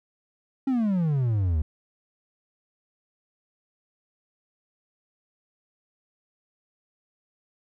triangle exponential sweep, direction down, 275.6 to 73.42 Hz, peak -19 dBFS, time 0.67-1.62 s, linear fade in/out 5 ms, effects none

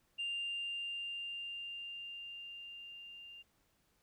sine tone with level ramp, 2794 Hz, F7, in tune, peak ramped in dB -34 to -50 dBFS, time 0.18-3.43 s, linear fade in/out 20 ms, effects tanh soft clip ceiling -33 dBFS + pink hiss -75 dBFS RMS until 4.02 s

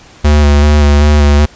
square tone with vibrato, 73.42 Hz, D2, in tune, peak -5 dBFS, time 0.24-1.46 s, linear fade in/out 10 ms, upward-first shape square, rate 2.6 Hz, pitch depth 22 cents each way, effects pink hiss -39 dBFS RMS until 1.55 s + resampled to 16000 Hz

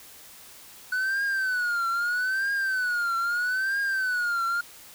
triangle tone with vibrato, 1485 Hz, F#6, 6 cents sharp, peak -22 dBFS, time 0.92-4.61 s, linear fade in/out 5 ms, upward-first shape triangle, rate 0.78 Hz, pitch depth 160 cents each way, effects white hiss -48 dBFS RMS until 4.94 s

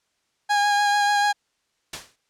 30% pulse tone with vibrato, 820 Hz, G#5, 22 cents flat, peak -15 dBFS, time 0.49-1.33 s, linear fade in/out 20 ms, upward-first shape triangle, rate 6.8 Hz, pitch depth 20 cents each way
white noise with exponential decay, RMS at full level -26 dBFS, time 1.93-2.16 s, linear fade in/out 5 ms, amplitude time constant 50 ms
effects white hiss -71 dBFS RMS until 2.29 s + low-pass 7000 Hz 12 dB/octave

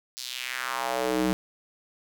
square tone with high-pass filter sweep, 63 Hz, B1, 35 cents sharp, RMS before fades -29 dBFS, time 0.17-1.33 s, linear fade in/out 0 ms, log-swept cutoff 5000 to 220 Hz, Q 2.3, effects none

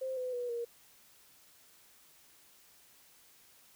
sine tone with pitch steps, 523.3 / 505.5 / 488.3 / 471.6 Hz, C5 / B4 / B4 / A#4, 0 / +40 / -20 / +20 cents, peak -34 dBFS, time 0.01-0.65 s, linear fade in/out 10 ms, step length 160 ms, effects white hiss -62 dBFS RMS until 3.75 s

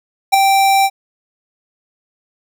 square tone with ADSR envelope, 782 Hz, G5, 4 cents flat, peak -5 dBFS, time 0.32-0.9 s, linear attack 20 ms, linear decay 8 ms, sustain -5 dB, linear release 51 ms, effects none

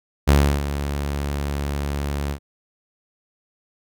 sawtooth tone with ADSR envelope, 71.3 Hz, C#2, 49 cents sharp, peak -7 dBFS, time 0.27-2.39 s, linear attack 19 ms, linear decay 320 ms, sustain -12 dB, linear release 80 ms, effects none

